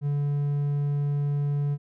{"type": "tone", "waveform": "triangle", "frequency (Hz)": 144, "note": "D3", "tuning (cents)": -34, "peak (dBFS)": -21, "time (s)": [0.01, 1.78], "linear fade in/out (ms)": 50, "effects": []}